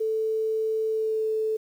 sine tone with pitch glide, 440 to 437.2 Hz, A4 to A4, 0 to -11 cents, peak -23 dBFS, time 0-1.57 s, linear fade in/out 10 ms, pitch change -11 cents, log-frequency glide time 0.88-1.34 s, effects 9-bit

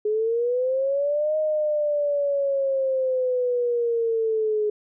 sine linear two-way sweep, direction up then down, 418.9 to 622.3 to 418.9 Hz, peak -20 dBFS, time 0.05-4.7 s, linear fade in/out 5 ms, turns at 1.37 s, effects none

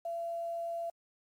sine tone with quantisation, 677 Hz, E5, 46 cents sharp, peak -34 dBFS, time 0.05-0.9 s, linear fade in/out 5 ms, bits 10, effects AAC 64 kbps

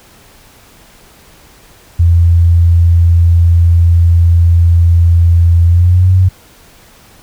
sine tone with pitch glide, 85 to 92.69 Hz, F2 to F#2, -46 to +4 cents, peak -4 dBFS, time 1.99-6.29 s, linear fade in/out 10 ms, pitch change +150 cents, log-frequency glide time 5.66-6.11 s, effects pink hiss -42 dBFS RMS until 7.22 s

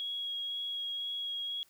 sine tone with vibrato, 3310 Hz, G#7, 6 cents flat, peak -34 dBFS, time 0-1.63 s, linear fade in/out 0 ms, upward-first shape sine, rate 2 Hz, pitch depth 9 cents each way, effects white hiss -66 dBFS RMS until 1.69 s

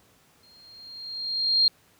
sine tone with exponential growth, 4215 Hz, C8, 12 cents sharp, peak -15 dBFS, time 0.43-1.68 s, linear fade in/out 2 ms, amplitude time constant 270 ms, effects pink hiss -60 dBFS RMS until 1.99 s + high-pass 80 Hz 12 dB/octave

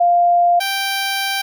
sine / 10% pulse tone pair in turn, 698.5 / 784 Hz, F5 / G5, 0 / 0 cents, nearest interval major second, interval 200 cents, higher second, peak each -10 dBFS, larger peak neither, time 0-0.6 / 0.6-1.42 s, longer second, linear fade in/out 10 ms, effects none

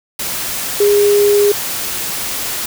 sine tone in noise, 409.6 Hz, G#4, 24 cents flat, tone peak -8 dBFS, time 0.8-1.52 s, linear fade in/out 5 ms, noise white, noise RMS -21 dBFS, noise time 0.19-2.66 s, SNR +10 dB, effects none

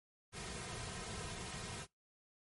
pink noise with comb filter, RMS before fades -45 dBFS, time 0.32-1.87 s, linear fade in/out 50 ms, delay 3.5 ms, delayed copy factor -0.7, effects noise-tail reverb RT60 0.2 s tail -25 dB re dry + MP3 48 kbps

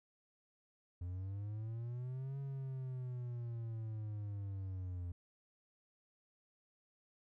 triangle linear two-way sweep, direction up then down, 86.6 to 138.59 to 86.6 Hz, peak -38 dBFS, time 1.01-5.12 s, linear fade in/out 5 ms, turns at 2.39 s, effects none

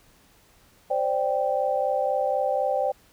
sine chord, C suspended second, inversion none, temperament equal, 523.3 / 587.3 / 784 Hz, C5 / D5 / G5, 0 / 0 / 0 cents, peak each -26 dBFS, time 0.9-2.92 s, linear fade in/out 10 ms, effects pink hiss -58 dBFS RMS until 3.12 s

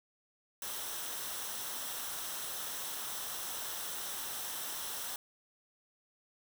white noise with comb filter, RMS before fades -40 dBFS, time 0.62-5.16 s, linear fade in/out 2 ms, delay 0.43 ms, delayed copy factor -0.5, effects none

